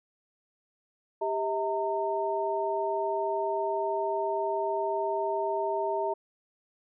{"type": "tone cluster", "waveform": "sine", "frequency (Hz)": [396.6, 644, 915], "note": ["G4", "E5", "A#5"], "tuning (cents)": [20, -41, -32], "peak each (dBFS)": -31, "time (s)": [1.21, 6.14], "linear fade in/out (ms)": 10, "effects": []}